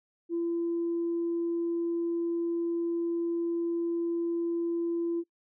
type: tone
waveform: sine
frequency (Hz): 338.9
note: E4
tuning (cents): +48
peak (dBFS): -26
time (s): 0.29-5.24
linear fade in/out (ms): 50
effects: noise-tail reverb RT60 0.1 s tail -24 dB re dry + tanh soft clip ceiling -23 dBFS